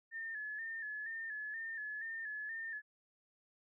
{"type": "tone with vibrato", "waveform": "sine", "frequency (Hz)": 1760, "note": "A6", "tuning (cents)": 0, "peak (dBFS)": -40, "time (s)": [0.11, 2.82], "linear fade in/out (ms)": 50, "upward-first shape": "square", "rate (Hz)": 2.1, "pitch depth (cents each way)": 50, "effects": []}